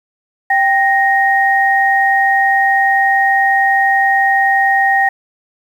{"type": "tone pair together", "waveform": "sine", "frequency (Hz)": [784, 1864.7], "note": ["G5", "A#6"], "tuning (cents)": [0, 0], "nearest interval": "octave + minor third", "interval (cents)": 1500, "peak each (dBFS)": -12, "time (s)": [0.5, 5.09], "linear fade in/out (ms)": 5, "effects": ["7-bit"]}